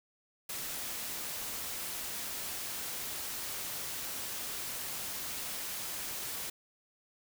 white noise, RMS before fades -39 dBFS, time 0.49-6.5 s, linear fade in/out 5 ms, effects none

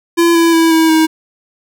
square tone with pitch steps, 339.2 / 333.8 / 328.4 / 323.1 / 318 Hz, E4 / E4 / E4 / E4 / D#4, +50 / +22 / -6 / -35 / +38 cents, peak -8 dBFS, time 0.17-1.07 s, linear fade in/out 20 ms, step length 180 ms, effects none

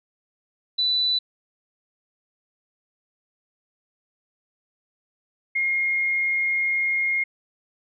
sine tone pair in turn, 3980 / 2139 Hz, B7 / C7, +13 / +38 cents, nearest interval major seventh, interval 1075 cents, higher first, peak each -19 / -20 dBFS, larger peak first, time 0.78-1.19 / 5.55-7.24 s, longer second, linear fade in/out 10 ms, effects none

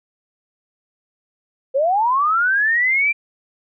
sine linear sweep, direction up, 509 to 2380 Hz, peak -14 dBFS, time 1.74-3.13 s, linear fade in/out 20 ms, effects none

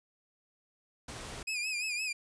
pink noise, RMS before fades -43 dBFS, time 1.08-1.43 s, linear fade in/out 5 ms
sawtooth tone with vibrato, 2489 Hz, D#7, in tune, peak -29 dBFS, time 1.47-2.13 s, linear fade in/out 10 ms, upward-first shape sine, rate 5.8 Hz, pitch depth 79 cents each way
effects resampled to 22050 Hz

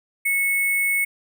sine tone with sample-and-hold, 2200 Hz, C#7, 14 cents flat, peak -18 dBFS, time 0.25-1.05 s, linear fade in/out 10 ms, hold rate 11025 Hz, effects none

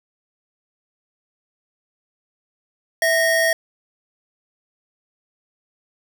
square tone pair together, 657 / 1853.8 Hz, E5 / A#6, -6 / -10 cents, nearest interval octave + tritone, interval 1796 cents, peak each -19 dBFS, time 3.02-3.53 s, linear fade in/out 2 ms, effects none

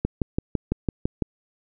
click train, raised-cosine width 3 ms, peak -9 dBFS, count 8, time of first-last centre 0.05-1.223 s, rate 5.97 Hz, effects none

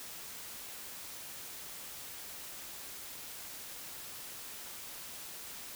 silence, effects white hiss -46 dBFS RMS until 5.75 s

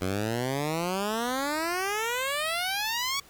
10% pulse exponential sweep, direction up, 89.8 to 1140 Hz, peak -19 dBFS, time 0.01-3.2 s, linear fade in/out 5 ms, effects pink hiss -54 dBFS RMS until 3.29 s

